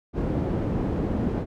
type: low-pass noise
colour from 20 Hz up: white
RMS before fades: -26 dBFS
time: 0.13-1.46 s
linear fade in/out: 50 ms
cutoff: 300 Hz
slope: 12 dB/octave
effects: none